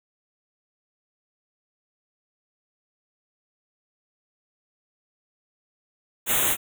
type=band-stop noise; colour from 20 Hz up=white; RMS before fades=-22 dBFS; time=6.26-6.57 s; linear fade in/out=50 ms; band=3800 to 6400 Hz; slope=96 dB/octave; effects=none